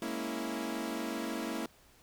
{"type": "chord", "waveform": "sawtooth", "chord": "A# half-diminished seventh", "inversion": "third", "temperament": "equal", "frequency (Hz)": [207.7, 233.1, 277.2, 329.6], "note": ["G#3", "A#3", "C#4", "E4"], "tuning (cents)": [0, 0, 0, 0], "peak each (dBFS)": [-40, -35, -37, -35], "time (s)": [0.02, 1.66], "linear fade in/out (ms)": 2, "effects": ["pink hiss -62 dBFS RMS until 2.02 s"]}